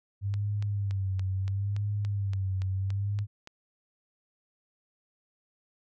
sine tone with vibrato, 98.8 Hz, G2, 14 cents sharp, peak -27 dBFS, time 0.21-3.27 s, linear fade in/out 50 ms, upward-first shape sine, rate 0.73 Hz, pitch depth 75 cents each way
click train, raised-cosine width 0.2 ms, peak -27 dBFS, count 12, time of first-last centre 0.34-3.474 s, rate 3.51 Hz
effects none

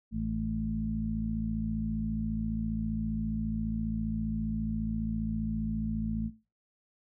harmonic tone with a mistuned harmonic, 54.8 Hz, A1, 6 cents flat, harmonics 1 / 2 / 3 / 4, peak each -36 / -39 / -39 / -32 dBFS, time 0.11-6.31 s, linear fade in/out 50 ms, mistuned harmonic 1, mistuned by -26 cents, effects noise-tail reverb RT60 0.3 s tail -17 dB re dry

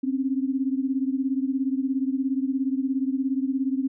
sine beating tone pair, 261.6 / 278.6 Hz, C4 / C#4, 0 / +9 cents, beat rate 17 Hz, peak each -24 / -27 dBFS, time 0.03-3.88 s, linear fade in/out 10 ms, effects none

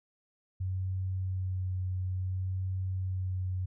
sine tone with vibrato, 93.1 Hz, F#2, 11 cents sharp, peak -30 dBFS, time 0.6-3.66 s, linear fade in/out 10 ms, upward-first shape sine, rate 0.58 Hz, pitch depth 14 cents each way, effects none

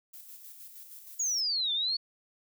violet noise with tremolo, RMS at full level -47 dBFS, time 0.13-1.41 s, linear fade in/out 10 ms, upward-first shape square, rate 6.4 Hz, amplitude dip 40%
sine exponential two-way sweep, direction down then up, 6900 to 3499 to 4462 Hz, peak -27 dBFS, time 1.19-1.97 s, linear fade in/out 10 ms, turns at 1.73 s
effects none

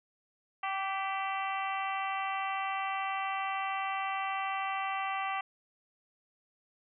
harmonic tone with a mistuned harmonic, 387.6 Hz, G4, 20 cents flat, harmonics 2 / 3 / 4 / 5 / 6 / 7 / 8, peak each -35 / -36 / -46 / -40 / -44 / -42 / -49 dBFS, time 0.63-5.41 s, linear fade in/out 5 ms, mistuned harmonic 5, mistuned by +43 cents, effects none

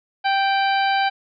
harmonic tone with a mistuned harmonic, 784 Hz, G5, in tune, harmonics 1 / 2 / 3 / 4 / 5 / 6, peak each -18 / -24 / -28 / -30 / -32 / -34 dBFS, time 0.24-1.1 s, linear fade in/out 20 ms, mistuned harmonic 4, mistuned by -41 cents, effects none

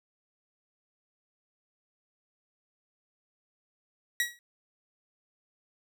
sawtooth tone with exponential decay, 1917 Hz, A#6, 48 cents sharp, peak -20 dBFS, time 4.2-4.39 s, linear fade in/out 1 ms, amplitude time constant 41 ms, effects none

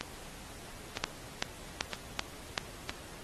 two click trains, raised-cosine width 0.2 ms, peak -16 / -11 dBFS, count 4 / 5, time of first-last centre 0.01-2.895 / 1.04-2.578 s, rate 1.04 / 2.6 Hz, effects pink hiss -49 dBFS RMS until 3.23 s + AAC 32 kbps

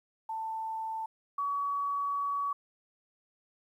sine tone pair in turn, 888 / 1132.1 Hz, A5 / C#6, +16 / +36 cents, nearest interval major third, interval 420 cents, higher second, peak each -33 / -29 dBFS, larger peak second, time 0.29-1.06 / 1.38-2.53 s, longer second, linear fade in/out 5 ms, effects 11-bit

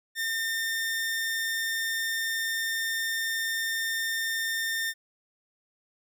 sawtooth tone, 1811 Hz, A6, 49 cents sharp, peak -24 dBFS, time 0.15-4.94 s, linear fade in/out 50 ms, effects none

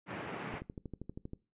pink band-pass noise, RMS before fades -42 dBFS, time 0.06-0.62 s, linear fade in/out 50 ms, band 120 to 2500 Hz, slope 24 dB/octave
click train, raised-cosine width 3 ms, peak -29 dBFS, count 11, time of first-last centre 0.54-1.334 s, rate 12.6 Hz
effects noise-tail reverb RT60 0.3 s tail -21 dB re dry + resampled to 8000 Hz

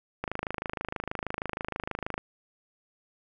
click train, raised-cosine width 0.5 ms, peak -16 dBFS, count 52, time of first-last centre 0.24-2.179 s, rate 26.3 Hz, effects none

